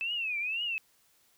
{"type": "tone with vibrato", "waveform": "sine", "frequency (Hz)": 2600, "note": "E7", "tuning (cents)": -24, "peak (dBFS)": -30, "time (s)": [0.01, 0.78], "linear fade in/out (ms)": 0, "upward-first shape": "triangle", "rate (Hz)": 2, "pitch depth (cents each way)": 210, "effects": ["white hiss -67 dBFS RMS until 1.37 s"]}